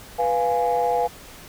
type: chord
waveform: sine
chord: F diminished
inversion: second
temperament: equal with one note detuned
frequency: 492.5 / 698.5 / 830.6 Hz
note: Cb5 / F5 / Ab5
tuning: -5 / 0 / 0 cents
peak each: -22 dBFS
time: 0.18-1.08 s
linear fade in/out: 20 ms
effects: tanh soft clip ceiling -12 dBFS + pink hiss -43 dBFS RMS until 1.48 s